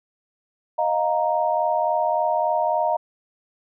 sine chord, Eb suspended second, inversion none, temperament equal with one note detuned, 622.3 / 705.8 / 932.3 Hz, Eb5 / F5 / Bb5, 0 / +18 / 0 cents, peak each -23 dBFS, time 0.78-2.97 s, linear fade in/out 10 ms, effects none

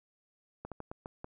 slowing click train, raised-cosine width 1 ms, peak -27 dBFS, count 6, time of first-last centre 0.65-1.244 s, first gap 67 ms, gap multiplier 1.29, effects none

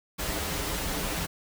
pink noise with comb filter, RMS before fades -31 dBFS, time 0.18-1.27 s, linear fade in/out 20 ms, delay 8.4 ms, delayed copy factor -0.65, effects none

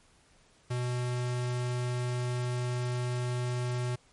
square tone, 123.47 Hz, B2, in tune, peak -30 dBFS, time 0.7-3.96 s, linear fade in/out 10 ms, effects pink hiss -63 dBFS RMS until 4.12 s + MP3 48 kbps

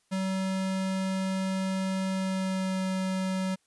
square tone with pitch glide, 190.1 to 188.46 Hz, F#3 to F#3, +47 to +32 cents, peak -28 dBFS, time 0.11-3.56 s, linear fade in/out 20 ms, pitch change -15 cents, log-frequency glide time 2.09-2.83 s, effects white hiss -71 dBFS RMS until 3.66 s + resampled to 24000 Hz

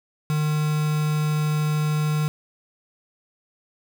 triangle tone with quantisation, 152.2 Hz, D#3, 38 cents flat, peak -18 dBFS, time 0.3-2.28 s, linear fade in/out 0 ms, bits 5, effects none

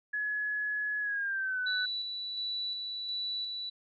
sine tone with pitch glide, 1694 to 1500.5 Hz, G#6 to F#6, +34 to +24 cents, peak -30 dBFS, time 0.13-1.86 s, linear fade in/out 10 ms, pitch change -210 cents, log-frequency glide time 1-1.6 s
sine tone with tremolo, 3951 Hz, B7, in tune, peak -32 dBFS, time 1.66-3.7 s, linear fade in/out 10 ms, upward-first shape square, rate 1.4 Hz, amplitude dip 30%
effects none

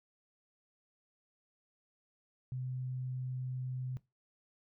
sine tone, 128 Hz, C3, 38 cents flat, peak -36 dBFS, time 2.52-3.97 s, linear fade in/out 0 ms, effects noise-tail reverb RT60 0.2 s tail -18 dB re dry

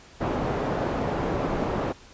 white low-pass noise, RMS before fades -27 dBFS, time 0.2-1.93 s, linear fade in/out 20 ms, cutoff 650 Hz, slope 12 dB/octave, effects pink hiss -50 dBFS RMS until 2.13 s + resampled to 16000 Hz

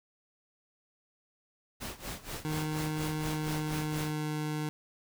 pink noise with tremolo, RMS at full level -38 dBFS, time 1.8-4.13 s, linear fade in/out 20 ms, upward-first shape sine, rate 4.2 Hz, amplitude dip 85%
25% pulse tone with pitch glide, 154.2 to 152.34 Hz, D#3 to D#3, -15 to -36 cents, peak -28 dBFS, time 2.45-4.69 s, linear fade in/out 0 ms, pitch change -21 cents, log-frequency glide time 3.23-4.29 s
effects none

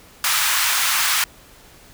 pink high-pass noise, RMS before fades -19 dBFS, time 0.24-1.24 s, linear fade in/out 2 ms, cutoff 1100 Hz, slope 24 dB/octave, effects pink hiss -47 dBFS RMS until 1.93 s

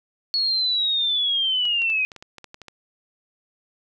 sine linear sweep, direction down, 4375 to 2489 Hz, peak -19 dBFS, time 0.34-2.05 s, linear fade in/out 0 ms
clicks, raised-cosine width 0.2 ms, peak -23 dBFS, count 11, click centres 1.654 / 1.82 / 1.901 / 2.118 / 2.163 / 2.225 / 2.383 / 2.443 / 2.544 / 2.617 / 2.683 s
effects none

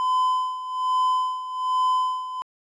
triangle tone with tremolo, 1017 Hz, C6, 50 cents flat, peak -16 dBFS, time 0-2.42 s, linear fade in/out 0 ms, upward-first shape sine, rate 1.2 Hz, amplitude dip 75%, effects resampled to 22050 Hz

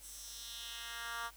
10% pulse tone with high-pass filter sweep, 233.1 Hz, A#3, in tune, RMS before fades -45 dBFS, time 0-1.31 s, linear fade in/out 50 ms, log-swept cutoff 8400 to 1100 Hz, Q 1.7, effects added 50 Hz sine -60 dBFS peak until 1.36 s + white hiss -60 dBFS RMS until 1.36 s

